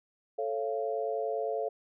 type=chord; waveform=sine; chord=A augmented; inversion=none; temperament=just; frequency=440 / 550 / 687.5 Hz; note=A4 / C#5 / E#5; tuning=0 / -14 / -27 cents; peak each=-33 / -35 / -34 dBFS; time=0.38-1.69 s; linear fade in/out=10 ms; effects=none